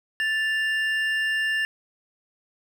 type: tone pair together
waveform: triangle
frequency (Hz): 1760 / 2799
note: A6 / F7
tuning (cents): 0 / +3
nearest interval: minor sixth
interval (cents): 803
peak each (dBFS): -21 / -28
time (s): 0.2-1.65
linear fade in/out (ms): 0
effects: none